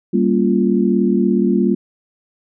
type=chord; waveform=sine; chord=G half-diminished seventh; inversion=none; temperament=equal; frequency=196 / 233.1 / 277.2 / 349.2 Hz; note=G3 / Bb3 / Db4 / F4; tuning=0 / 0 / 0 / 0 cents; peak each=-16 / -17 / -22 / -18 dBFS; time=0.13-1.75 s; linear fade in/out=10 ms; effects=none